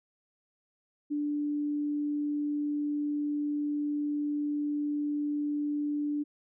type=tone; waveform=sine; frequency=293.7 Hz; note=D4; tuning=in tune; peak=-28 dBFS; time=1.1-6.24 s; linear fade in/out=20 ms; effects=none